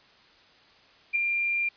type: tone with ADSR envelope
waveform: sine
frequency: 2387 Hz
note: D7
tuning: 28 cents sharp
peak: -19 dBFS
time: 1.13-1.69 s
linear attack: 27 ms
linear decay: 3 ms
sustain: -5 dB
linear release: 6 ms
effects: white hiss -57 dBFS RMS until 1.76 s + resampled to 11025 Hz